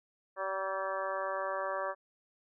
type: harmonic tone with a mistuned harmonic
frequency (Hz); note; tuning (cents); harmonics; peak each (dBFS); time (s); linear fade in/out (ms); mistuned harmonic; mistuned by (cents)
191.7; G3; -38; 2 / 3 / 4 / 5 / 6 / 7 / 8 / 9; -45 / -36 / -44 / -41 / -38 / -46 / -44 / -45; 0.36-1.95; 50; 8; +41
effects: none